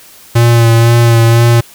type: tone with vibrato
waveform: square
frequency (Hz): 116.54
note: A#2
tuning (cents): 0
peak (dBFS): -5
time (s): 0.35-1.61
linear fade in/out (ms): 10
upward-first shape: sine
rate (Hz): 2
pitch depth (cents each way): 24
effects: white hiss -38 dBFS RMS until 1.74 s